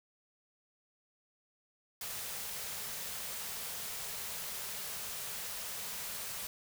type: band-stop noise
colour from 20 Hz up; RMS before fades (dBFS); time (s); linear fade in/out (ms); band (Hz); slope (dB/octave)
white; -41; 2.01-6.47; 2; 240 to 380; 96
effects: none